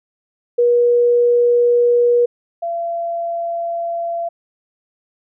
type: tone pair in turn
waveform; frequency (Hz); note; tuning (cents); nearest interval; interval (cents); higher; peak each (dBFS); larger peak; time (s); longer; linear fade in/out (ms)
sine; 480.9 / 680.1; B4 / F5; -46 / -46; tritone; 600; second; -10 / -19; first; 0.58-2.26 / 2.62-4.29; first; 10
effects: none